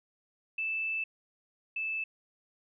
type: tone pair in turn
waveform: sine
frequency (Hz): 2637 / 2628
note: E7 / E7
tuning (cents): 0 / -6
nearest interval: unison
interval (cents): 6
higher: first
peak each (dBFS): -30 / -31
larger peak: first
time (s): 0.58-1.04 / 1.76-2.04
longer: first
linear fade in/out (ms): 5
effects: none